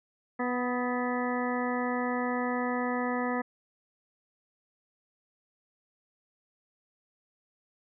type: harmonic tone with a mistuned harmonic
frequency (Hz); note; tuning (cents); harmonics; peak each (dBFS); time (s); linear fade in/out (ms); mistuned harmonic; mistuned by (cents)
246.9; B3; 0; 1 / 2 / 3 / 4 / 5 / 7 / 8; -31 / -34 / -36 / -37 / -38 / -39 / -40; 0.39-3.42; 10; 5; +23
effects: none